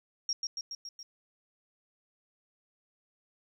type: tone with echo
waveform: sine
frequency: 5588 Hz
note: F8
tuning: in tune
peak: -28 dBFS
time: 0.29-0.33 s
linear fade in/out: 2 ms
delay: 140 ms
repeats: 5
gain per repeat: -3 dB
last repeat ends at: 1.03 s
effects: 11-bit